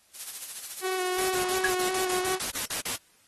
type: noise with tremolo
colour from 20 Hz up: blue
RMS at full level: -34 dBFS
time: 0.13-1.36 s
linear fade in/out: 50 ms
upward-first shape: sine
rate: 14 Hz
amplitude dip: 60%
type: tone with vibrato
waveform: sawtooth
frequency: 370 Hz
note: F#4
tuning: in tune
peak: -24 dBFS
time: 0.81-2.4 s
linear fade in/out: 50 ms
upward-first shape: square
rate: 2.8 Hz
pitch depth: 19 cents each way
type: noise bursts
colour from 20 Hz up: white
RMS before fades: -31 dBFS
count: 12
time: 1.18-2.962 s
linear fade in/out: 5 ms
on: 110 ms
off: 42 ms
type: tone with exponential decay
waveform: sine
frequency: 1661.2 Hz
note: G#6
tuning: in tune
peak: -17 dBFS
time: 1.64-1.72 s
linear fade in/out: 5 ms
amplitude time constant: 16 ms
effects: white hiss -62 dBFS RMS until 3.27 s + AAC 32 kbps